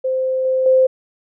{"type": "tone with level steps", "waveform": "sine", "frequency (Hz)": 520, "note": "C5", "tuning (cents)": -11, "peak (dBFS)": [-16, -14, -9], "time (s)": [0.04, 0.87], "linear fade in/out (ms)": 10, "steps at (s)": [0.45, 0.66], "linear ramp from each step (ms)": 2, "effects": []}